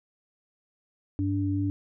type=tone pair together; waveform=sine; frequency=98 / 290.3 Hz; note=G2 / D4; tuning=0 / -20 cents; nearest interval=octave + perfect fifth; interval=1880 cents; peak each=-27 dBFS; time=1.19-1.7 s; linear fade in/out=0 ms; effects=none